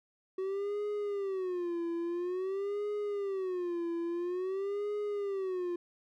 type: tone with vibrato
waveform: triangle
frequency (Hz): 374.8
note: F#4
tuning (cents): +22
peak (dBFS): -30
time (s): 0.38-5.76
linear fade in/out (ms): 5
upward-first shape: sine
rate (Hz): 0.49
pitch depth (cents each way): 180
effects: none